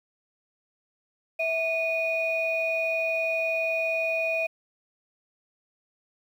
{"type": "tone pair together", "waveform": "sine", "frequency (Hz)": [654.3, 2467], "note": ["E5", "D#7"], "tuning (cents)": [-13, -15], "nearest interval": "octave + major seventh", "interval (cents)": 2298, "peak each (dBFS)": -26, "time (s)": [1.39, 4.47], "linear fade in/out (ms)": 10, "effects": ["tanh soft clip ceiling -17 dBFS", "9-bit"]}